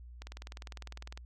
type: click train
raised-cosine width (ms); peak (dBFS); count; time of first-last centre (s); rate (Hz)
0.2; -28; 20; 0.22-1.175; 19.9
effects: added 60 Hz sine -47 dBFS peak until 1.25 s